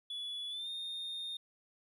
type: tone with pitch glide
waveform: sine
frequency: 3418 to 3663 Hz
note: G#7 to A#7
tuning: +49 to -31 cents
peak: -36 dBFS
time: 0.1-1.37 s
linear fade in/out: 5 ms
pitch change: +120 cents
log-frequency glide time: 0.49-0.69 s
effects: tanh soft clip ceiling -37 dBFS + 12-bit